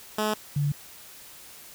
10% pulse / sine tone pair in turn, 213.8 / 144.27 Hz, A3 / D3, -49 / -30 cents, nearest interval perfect fifth, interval 681 cents, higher first, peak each -16 / -22 dBFS, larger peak first, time 0.18-0.34 / 0.56-0.72 s, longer neither, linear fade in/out 5 ms, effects white hiss -47 dBFS RMS until 1.74 s

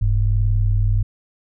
sine tone pair together, 41.18 / 102.4 Hz, E1 / G#2, -1 / -24 cents, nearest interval octave + major third, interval 1577 cents, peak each -17 dBFS, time 0.01-1.03 s, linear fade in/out 10 ms, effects none

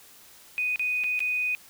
sine tone with dropouts, 2489 Hz, D#7, in tune, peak -24 dBFS, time 0.58-1.55 s, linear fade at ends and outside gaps 0 ms, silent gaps 0.759-0.795 / 1.037-1.042 / 1.192-1.204 s, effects white hiss -52 dBFS RMS until 1.69 s

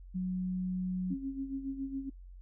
sine tone, 183.8 Hz, F#3, 11 cents flat, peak -31 dBFS, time 0.14-1.15 s, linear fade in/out 20 ms
sine tone with tremolo, 270.8 Hz, C#4, 40 cents flat, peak -32 dBFS, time 1.1-2.1 s, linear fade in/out 10 ms, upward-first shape sine, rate 7.2 Hz, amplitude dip 65%
effects noise-tail reverb RT60 0.1 s tail -22 dB re dry + added 45 Hz sine -47 dBFS peak until 2.41 s

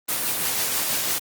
white noise with tremolo, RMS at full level -23 dBFS, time 0.08-1.19 s, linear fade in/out 10 ms, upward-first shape triangle, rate 6.1 Hz, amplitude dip 30%, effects high-pass 100 Hz 12 dB/octave + Opus 24 kbps

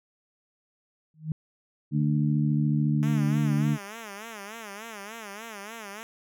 sine tone with exponential growth, 156.3 Hz, D#3, 8 cents sharp, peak -22 dBFS, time 1.14-1.32 s, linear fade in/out 2 ms, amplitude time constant 38 ms
harmonic tone, 74 Hz, D2, 14 cents sharp, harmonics 2 / 3 / 4, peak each -23 / -27 / -31 dBFS, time 1.91-3.78 s, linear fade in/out 50 ms
5% pulse tone with vibrato, 213.5 Hz, G#3, 48 cents sharp, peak -27 dBFS, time 3.03-6.03 s, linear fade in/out 0 ms, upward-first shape sine, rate 3.4 Hz, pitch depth 140 cents each way
effects none

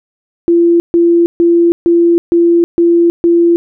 sine tone bursts, 341.1 Hz, F4, 41 cents flat, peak -5 dBFS, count 7, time 0.48-3.56 s, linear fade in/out 0 ms, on 320 ms, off 140 ms, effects none

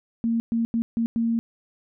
sine tone bursts at uneven times, 230.1 Hz, A#3, 22 cents flat, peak -20 dBFS, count 5, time 0.24-0.4 / 0.52-0.65 / 0.74-0.82 / 0.97-1.06 / 1.16-1.39 s, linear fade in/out 0 ms, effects none

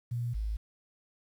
sine tone pair in turn, 119.7 / 53.32 Hz, A#2 / G#1, +46 / +46 cents, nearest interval octave + major second, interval 1400 cents, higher first, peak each -30 / -30 dBFS, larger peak neither, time 0.11-0.34 / 0.34-0.57 s, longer neither, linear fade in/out 10 ms, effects 10-bit

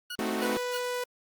20% pulse tone bursts, 1455 Hz, F#6, 29 cents flat, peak -30 dBFS, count 3, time 0.1-0.782 s, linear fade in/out 5 ms, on 54 ms, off 260 ms
sawtooth chord, A diminished seventh, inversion none, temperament equal, 220 / 261.6 / 311.1 / 370 Hz, A3 / C4 / Eb4 / Gb4, 0 / 0 / 0 / 0 cents, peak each -28 / -31 / -32 / -29 dBFS, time 0.19-0.57 s, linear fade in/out 0 ms
sawtooth tone, 493.9 Hz, B4, in tune, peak -26 dBFS, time 0.42-1.04 s, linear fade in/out 5 ms
effects Opus 24 kbps

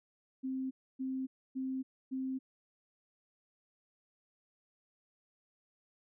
sine tone bursts, 262.5 Hz, C4, 6 cents sharp, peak -34 dBFS, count 4, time 0.43-2.39 s, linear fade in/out 20 ms, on 280 ms, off 280 ms, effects none

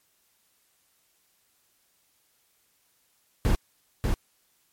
brown noise with echo, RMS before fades -21 dBFS, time 3.45-3.55 s, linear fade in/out 0 ms, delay 590 ms, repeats 1, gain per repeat -3 dB, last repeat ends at 4.14 s, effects white hiss -68 dBFS RMS until 4.72 s + MP3 64 kbps

